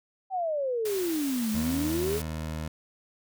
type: exponential two-way sweep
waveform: sine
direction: down then up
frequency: 781 to 212.1 to 439.6 Hz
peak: -26 dBFS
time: 0.3-2.21 s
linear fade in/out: 50 ms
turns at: 1.52 s
type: noise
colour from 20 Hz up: white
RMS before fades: -38 dBFS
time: 0.85-2.22 s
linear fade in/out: 5 ms
type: tone with pitch glide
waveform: 20% pulse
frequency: 80 to 78.4 Hz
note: D#2 to D#2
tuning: +49 to +14 cents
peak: -27 dBFS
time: 1.54-2.68 s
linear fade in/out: 5 ms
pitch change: -35 cents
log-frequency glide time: 1.89-2.54 s
effects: none